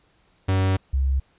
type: tone pair in turn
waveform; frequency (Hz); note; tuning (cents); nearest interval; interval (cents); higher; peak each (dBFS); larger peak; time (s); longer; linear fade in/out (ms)
45% pulse / sine; 94.9 / 67.1; F#2 / C2; +44 / +44; tritone; 600; first; -18; neither; 0.48-0.77 / 0.93-1.2; first; 10
effects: pink hiss -62 dBFS RMS until 1.38 s + resampled to 8000 Hz